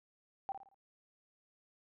sine tone with echo, 784 Hz, G5, in tune, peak -35 dBFS, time 0.49-0.52 s, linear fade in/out 0 ms, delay 56 ms, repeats 4, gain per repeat -8 dB, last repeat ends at 0.744 s, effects none

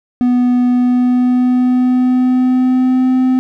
triangle tone with pitch glide, 246.9 to 256.8 Hz, B3 to C4, 0 to -32 cents, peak -7 dBFS, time 0.21-3.39 s, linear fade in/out 0 ms, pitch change +68 cents, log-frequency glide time 0.68-3.12 s, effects none

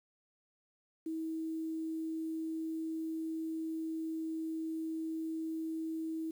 sine tone with quantisation, 321.4 Hz, E4, 44 cents flat, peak -35 dBFS, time 1.06-6.31 s, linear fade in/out 5 ms, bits 10, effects none

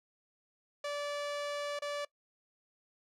sawtooth tone with dropouts, 580 Hz, D5, 22 cents flat, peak -31 dBFS, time 0.84-2.05 s, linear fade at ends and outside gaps 5 ms, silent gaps 1.791-1.82 s, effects noise-tail reverb RT60 0.1 s tail -22 dB re dry + low-pass 7000 Hz 12 dB/octave

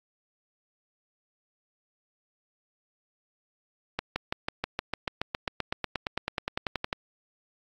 accelerating click train, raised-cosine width 0.3 ms, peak -12 dBFS, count 25, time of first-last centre 3.99-6.929 s, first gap 170 ms, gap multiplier 0.97, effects AAC 64 kbps

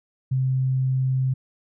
sine tone, 130.81 Hz, C3, in tune, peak -19 dBFS, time 0.31-1.34 s, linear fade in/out 10 ms, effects none

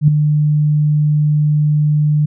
sine tone with ADSR envelope, 150 Hz, D3, 37 cents sharp, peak -3 dBFS, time 0.01-2.26 s, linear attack 70 ms, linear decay 3 ms, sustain -7 dB, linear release 10 ms, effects none

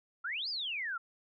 sine exponential two-way sweep, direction up then down, 1311 to 5160 to 1311 Hz, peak -34 dBFS, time 0.24-0.98 s, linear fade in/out 10 ms, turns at 0.49 s, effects none

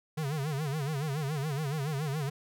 square tone with vibrato, 146.3 Hz, D3, 6 cents flat, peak -31 dBFS, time 0.17-2.3 s, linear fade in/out 10 ms, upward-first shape sine, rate 7.1 Hz, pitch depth 150 cents each way, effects none

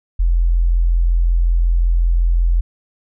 sine tone, 42.72 Hz, F1, 37 cents flat, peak -11 dBFS, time 0.19-2.61 s, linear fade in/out 10 ms, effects none

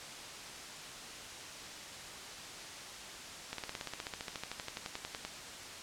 slowing click train, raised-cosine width 0.2 ms, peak -21 dBFS, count 24, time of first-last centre 3.53-5.25 s, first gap 53 ms, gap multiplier 1.03, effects white hiss -46 dBFS RMS until 5.82 s + low-pass 7000 Hz 12 dB/octave

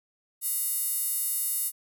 square tone with high-pass filter, 410 Hz, G#4, 22 cents flat, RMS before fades -29 dBFS, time 0.41-1.72 s, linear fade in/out 50 ms, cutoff 11000 Hz, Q 2, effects none

